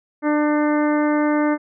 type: harmonic tone with a mistuned harmonic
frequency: 298.4 Hz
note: D4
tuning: 28 cents sharp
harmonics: 1 / 2 / 3 / 4 / 5 / 6 / 7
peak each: -17 / -23 / -27 / -29 / -31 / -33 / -34 dBFS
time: 0.22-1.58 s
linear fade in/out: 50 ms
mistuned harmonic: 5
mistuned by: +17 cents
effects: none